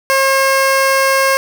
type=tone; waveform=15% pulse; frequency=538 Hz; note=C5; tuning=48 cents sharp; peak=-4 dBFS; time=0.1-1.37 s; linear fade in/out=0 ms; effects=none